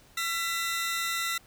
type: tone cluster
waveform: sawtooth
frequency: 1356 / 1994 / 3681 Hz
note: E6 / B6 / A#7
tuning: +49 / +16 / -23 cents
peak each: -29 / -28 / -33 dBFS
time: 0.17-1.38 s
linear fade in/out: 5 ms
effects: pink hiss -58 dBFS RMS until 1.46 s